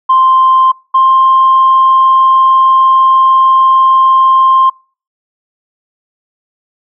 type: tone pair in turn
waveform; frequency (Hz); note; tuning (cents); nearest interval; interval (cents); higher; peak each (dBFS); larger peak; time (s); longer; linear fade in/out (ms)
sine; 1046.5 / 1054.4; C6 / C6; 0 / +13; unison; 13; second; -3; neither; 0.09-0.72 / 0.94-4.7; second; 10
effects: noise-tail reverb RT60 0.4 s tail -26 dB re dry + tanh soft clip ceiling 0 dBFS